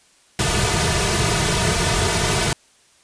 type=noise with comb filter; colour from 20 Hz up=pink; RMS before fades=-19 dBFS; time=0.39-2.53 s; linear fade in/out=2 ms; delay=3.7 ms; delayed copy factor=-0.95; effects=white hiss -55 dBFS RMS until 3.03 s + resampled to 22050 Hz